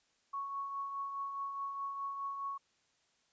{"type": "tone with tremolo", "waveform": "sine", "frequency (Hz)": 1108.7, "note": "C#6", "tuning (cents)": 0, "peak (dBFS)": -35, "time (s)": [0.33, 2.58], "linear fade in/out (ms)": 10, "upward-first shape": "triangle", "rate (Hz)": 4.8, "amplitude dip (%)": 45, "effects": ["white hiss -74 dBFS RMS until 3.32 s", "resampled to 16000 Hz"]}